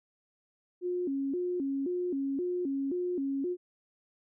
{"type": "tone with vibrato", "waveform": "sine", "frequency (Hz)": 313.3, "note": "D#4", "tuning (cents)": 12, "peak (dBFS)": -29, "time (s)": [0.81, 3.57], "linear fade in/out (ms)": 50, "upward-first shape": "square", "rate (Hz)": 1.9, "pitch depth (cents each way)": 230, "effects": []}